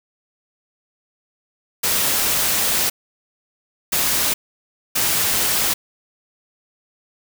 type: noise bursts at uneven times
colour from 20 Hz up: white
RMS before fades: -19 dBFS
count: 3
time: 1.83-2.9 / 3.92-4.34 / 4.95-5.74 s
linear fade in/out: 10 ms
effects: none